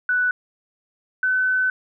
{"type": "tone pair in turn", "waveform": "sine", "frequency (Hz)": [1486, 1512.8], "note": ["F#6", "F#6"], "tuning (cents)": [7, 38], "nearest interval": "unison", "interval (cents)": 31, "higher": "second", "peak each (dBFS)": -17, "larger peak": "neither", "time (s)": [[0.09, 0.31], [1.23, 1.7]], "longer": "second", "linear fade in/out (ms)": 2, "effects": []}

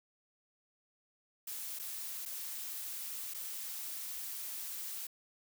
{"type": "noise with dropouts", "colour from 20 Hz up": "blue", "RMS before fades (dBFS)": -42, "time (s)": [1.47, 5.07], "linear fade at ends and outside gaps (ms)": 5, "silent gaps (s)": [[1.79, 1.795], [2.254, 2.258], [3.338, 3.344]], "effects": []}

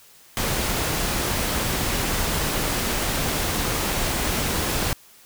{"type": "noise", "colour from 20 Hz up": "pink", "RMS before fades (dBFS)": -24, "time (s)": [0.37, 4.93], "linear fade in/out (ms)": 0, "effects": ["white hiss -51 dBFS RMS until 5.25 s"]}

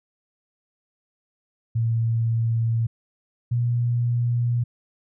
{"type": "tone pair in turn", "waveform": "sine", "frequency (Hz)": [114.6, 119.93], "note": ["A#2", "A#2"], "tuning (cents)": [-29, 50], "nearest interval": "minor second", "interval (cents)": 79, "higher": "second", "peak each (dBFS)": -19, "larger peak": "neither", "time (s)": [[1.75, 2.87], [3.51, 4.64]], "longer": "second", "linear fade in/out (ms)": 10, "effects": []}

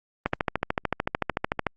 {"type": "click train", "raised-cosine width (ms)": 0.5, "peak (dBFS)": -8, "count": 20, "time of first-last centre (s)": [0.26, 1.667], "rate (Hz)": 13.5, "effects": ["Opus 32 kbps"]}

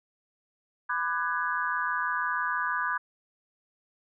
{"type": "chord", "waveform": "sine", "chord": "G# half-diminished seventh", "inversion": "first", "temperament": "just", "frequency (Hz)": [996.7, 1196.1, 1495.1, 1661.2], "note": ["B5", "D6", "F#6", "G#6"], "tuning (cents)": [16, 31, 18, 0], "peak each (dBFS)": -32, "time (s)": [0.89, 2.98], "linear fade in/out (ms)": 10, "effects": []}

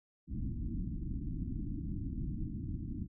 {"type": "low-pass noise", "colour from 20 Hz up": "pink", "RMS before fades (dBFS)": -38, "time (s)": [0.27, 3.08], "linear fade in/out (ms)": 50, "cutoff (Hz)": 320, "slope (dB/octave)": 96, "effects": []}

